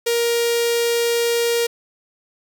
sawtooth tone with notch filter, 470 Hz, A#4, 14 cents sharp, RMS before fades -19 dBFS, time 0.06-1.67 s, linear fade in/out 10 ms, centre 1100 Hz, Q 0.7, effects none

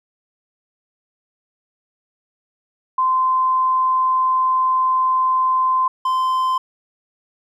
sine / triangle tone pair in turn, 1035 / 1035 Hz, C6 / C6, -19 / -19 cents, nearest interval unison, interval 0 cents, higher neither, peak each -14 / -14 dBFS, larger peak neither, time 2.98-5.88 / 6.05-6.58 s, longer first, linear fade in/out 5 ms, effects none

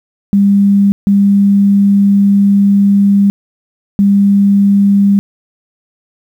sine tone bursts at uneven times, 199.9 Hz, G3, 34 cents sharp, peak -5 dBFS, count 3, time 0.33-0.92 / 1.07-3.3 / 3.99-5.19 s, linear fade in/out 0 ms, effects 7-bit

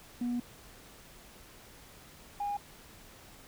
sine tone pair in turn, 242.4 / 815.3 Hz, B3 / G#5, -32 / -32 cents, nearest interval octave + major sixth, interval 2100 cents, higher second, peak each -28 / -30 dBFS, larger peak first, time 0.21-0.4 / 2.4-2.57 s, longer first, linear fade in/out 5 ms, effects tanh soft clip ceiling -28 dBFS + pink hiss -54 dBFS RMS until 3.47 s

